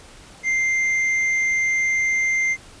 sine tone with hard clipping, 2093 Hz, C7, in tune, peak -19 dBFS, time 0.43-2.57 s, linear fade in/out 50 ms, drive 4 dB, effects pink hiss -45 dBFS RMS until 2.8 s + resampled to 22050 Hz

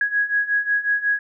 sine beating tone pair, 1658 / 1663.5 Hz, G#6 / G#6, -3 / +2 cents, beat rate 5.5 Hz, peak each -23 / -20 dBFS, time 0.01-1.19 s, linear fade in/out 2 ms, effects none

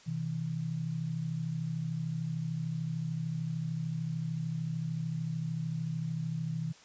sine tone pair together, 128.4 / 161.77 Hz, C3 / E3, -32 / -32 cents, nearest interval major third, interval 400 cents, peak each -37 / -33 dBFS, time 0.06-6.73 s, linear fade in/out 20 ms, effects white hiss -57 dBFS RMS until 6.84 s + resampled to 16000 Hz

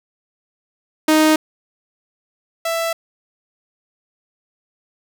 sawtooth tone pair in turn, 311.1 / 663 Hz, D#4 / E5, 0 / +10 cents, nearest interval octave + minor second, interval 1310 cents, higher second, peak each -7 / -15 dBFS, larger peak first, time 1.08-1.36 / 2.65-2.93 s, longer neither, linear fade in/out 5 ms, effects none

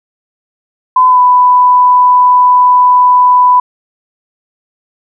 sine tone with pitch glide, 1014 to 994.3 Hz, B5 to B5, +45 to +11 cents, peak -3 dBFS, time 0.96-3.6 s, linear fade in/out 5 ms, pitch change -34 cents, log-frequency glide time 1.07-1.2 s, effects none

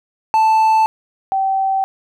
triangle / sine tone pair in turn, 880 / 772.6 Hz, A5 / G5, 0 / -25 cents, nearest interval major second, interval 225 cents, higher first, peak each -8 / -14 dBFS, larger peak first, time 0.34-0.86 / 1.32-1.84 s, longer neither, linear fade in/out 0 ms, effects none

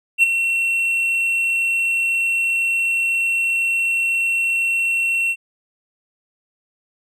triangle tone with ADSR envelope, 2717 Hz, F7, 48 cents flat, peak -6 dBFS, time 0.18-5.36 s, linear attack 50 ms, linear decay 16 ms, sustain -9 dB, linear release 54 ms, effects none

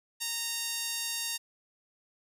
sawtooth tone with high-pass filter, 925 Hz, A#5, 14 cents flat, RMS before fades -34 dBFS, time 0.2-1.38 s, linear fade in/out 20 ms, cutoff 3900 Hz, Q 0.74, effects resampled to 32000 Hz

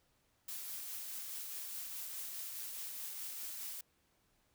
blue noise with tremolo, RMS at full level -43 dBFS, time 0.48-3.81 s, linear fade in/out 5 ms, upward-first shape triangle, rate 4.8 Hz, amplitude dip 30%, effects pink hiss -75 dBFS RMS until 4.54 s

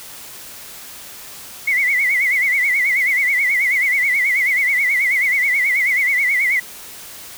triangle tone with vibrato, 2098 Hz, C7, 4 cents sharp, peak -10 dBFS, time 1.67-6.6 s, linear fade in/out 10 ms, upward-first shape sine, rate 9.3 Hz, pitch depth 120 cents each way, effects tanh soft clip ceiling -12 dBFS + white hiss -36 dBFS RMS until 7.37 s

